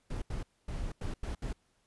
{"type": "noise bursts at uneven times", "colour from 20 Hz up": "brown", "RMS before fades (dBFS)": -36, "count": 6, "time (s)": [[0.1, 0.22], [0.3, 0.43], [0.68, 0.92], [1.01, 1.14], [1.23, 1.35], [1.42, 1.53]], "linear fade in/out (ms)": 5, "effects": ["pink hiss -73 dBFS RMS until 1.86 s", "resampled to 24000 Hz"]}